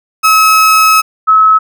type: tone pair in turn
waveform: 35% pulse / sine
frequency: 1286 / 1290.5 Hz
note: E6 / E6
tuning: -43 / -37 cents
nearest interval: unison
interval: 6 cents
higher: second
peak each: -3 dBFS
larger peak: neither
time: 0.23-1.02 / 1.27-1.59 s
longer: first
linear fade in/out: 20 ms
effects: none